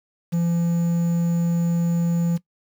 triangle tone with quantisation, 170.1 Hz, F3, 45 cents flat, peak -16 dBFS, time 0.32-2.38 s, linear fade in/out 20 ms, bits 7, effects noise-tail reverb RT60 0.1 s tail -19 dB re dry

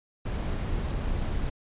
brown noise, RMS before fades -29 dBFS, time 0.25-1.5 s, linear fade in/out 10 ms, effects resampled to 8000 Hz

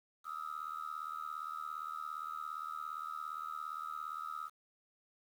sine tone with amplitude modulation, 1278 Hz, D#6, 46 cents sharp, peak -34 dBFS, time 0.24-4.5 s, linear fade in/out 50 ms, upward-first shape sine, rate 77.4 Hz, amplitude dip 100%, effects tanh soft clip ceiling -34 dBFS + 10-bit

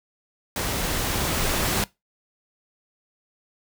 pink noise with level ramp, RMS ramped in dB -27 to -23 dBFS, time 0.56-1.84 s, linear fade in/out 2 ms, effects noise-tail reverb RT60 0.2 s tail -21 dB re dry

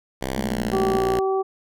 5% pulse tone with pitch glide, 65.41 to 59.64 Hz, C2 to A#1, 0 to +40 cents, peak -14 dBFS, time 0.21-1.2 s, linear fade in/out 10 ms, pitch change -160 cents, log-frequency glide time 0.38-0.65 s
sine tone with tremolo, 215.2 Hz, A3, 38 cents flat, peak -23 dBFS, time 0.37-0.97 s, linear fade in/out 5 ms, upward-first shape square, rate 14 Hz, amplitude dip 75%
harmonic tone, 383.9 Hz, G4, 36 cents flat, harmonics 1 / 2 / 3, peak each -20 / -26 / -31 dBFS, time 0.72-1.43 s, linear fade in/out 20 ms
effects none

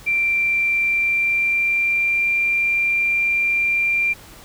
sine tone with pitch glide, 2357 to 2376 Hz, D7 to D7, +6 to +20 cents, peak -16 dBFS, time 0.06-4.14 s, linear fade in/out 20 ms, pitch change +14 cents, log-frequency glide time 0.85-2.33 s, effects pink hiss -43 dBFS RMS until 4.44 s

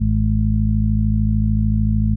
harmonic tone, 53.4 Hz, G#1, 49 cents sharp, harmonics 1 / 2 / 3 / 4, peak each -18 / -18 / -28 / -20 dBFS, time 0-2.16 s, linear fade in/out 20 ms, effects none

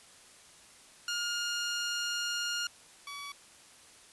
15% pulse tone pair in turn, 1418 / 1136.3 Hz, F6 / C#6, +26 / +43 cents, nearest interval major third, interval 383 cents, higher first, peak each -25 / -34 dBFS, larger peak first, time 1.08-2.67 / 3.07-3.32 s, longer first, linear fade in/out 2 ms, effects white hiss -56 dBFS RMS until 4.12 s + resampled to 24000 Hz

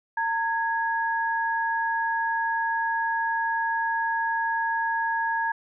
sine tone pair together, 912 / 1661 Hz, A#5 / G#6, -38 / 0 cents, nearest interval minor seventh, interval 1038 cents, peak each -25 / -27 dBFS, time 0.17-5.52 s, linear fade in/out 5 ms, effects none

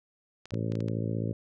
clicks, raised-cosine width 0.2 ms, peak -28 dBFS, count 7, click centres 0.456 / 0.507 / 0.543 / 0.721 / 0.754 / 0.805 / 0.884 s
harmonic tone, 55.6 Hz, A1, 19 cents sharp, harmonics 2 / 3 / 4 / 5 / 6 / 7 / 8 / 9 / 10, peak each -31 / -35 / -37 / -39 / -41 / -42 / -43 / -44 / -45 dBFS, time 0.52-1.33 s, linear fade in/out 5 ms
effects none

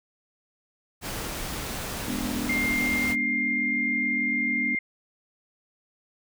pink noise, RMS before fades -33 dBFS, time 1.01-3.16 s, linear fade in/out 50 ms
sine chord, G# diminished, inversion none, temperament equal with one note detuned, 208.6 / 246.9 / 293.7 Hz, G#3 / B3 / D4, +8 / 0 / 0 cents, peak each -34 / -31 / -34 dBFS, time 2.08-4.75 s, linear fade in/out 2 ms
sine tone, 2111 Hz, C7, 15 cents sharp, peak -24 dBFS, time 2.49-4.79 s, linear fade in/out 5 ms
effects none

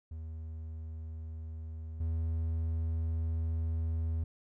triangle tone pair in turn, 79.9 / 81.16 Hz, D#2 / E2, +47 / -26 cents, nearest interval unison, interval 27 cents, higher second, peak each -37 / -28 dBFS, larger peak second, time 0.11-2 / 2-4.24 s, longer second, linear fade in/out 5 ms, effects none

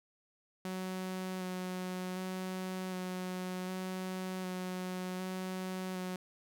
sawtooth tone with vibrato, 184.8 Hz, F#3, 2 cents flat, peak -33 dBFS, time 0.65-6.16 s, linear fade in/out 2 ms, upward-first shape square, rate 0.66 Hz, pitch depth 12 cents each way, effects none

